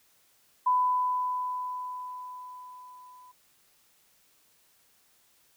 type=tone with level ramp; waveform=sine; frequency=1000 Hz; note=B5; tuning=21 cents sharp; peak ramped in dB=-20 to -50 dBFS; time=0.66-3.32 s; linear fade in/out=10 ms; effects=white hiss -65 dBFS RMS until 5.56 s